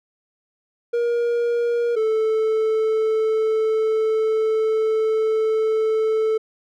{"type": "tone pair in turn", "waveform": "triangle", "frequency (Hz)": [473.5, 438.9], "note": ["A#4", "A4"], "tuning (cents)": [27, -4], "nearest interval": "minor second", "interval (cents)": 131, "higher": "first", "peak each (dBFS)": [-16, -15], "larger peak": "second", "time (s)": [[0.93, 1.96], [1.96, 6.38]], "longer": "second", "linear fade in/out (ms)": 10, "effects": []}